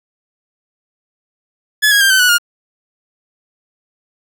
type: tone with pitch steps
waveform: sawtooth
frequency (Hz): 1709 / 1647 / 1587.2 / 1529.6 / 1474.1 / 1420.6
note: G#6 / G#6 / G6 / G6 / F#6 / F6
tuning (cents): +49 / -15 / +21 / -43 / -7 / +29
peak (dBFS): -5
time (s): 1.82-2.384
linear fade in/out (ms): 20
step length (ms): 94
effects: none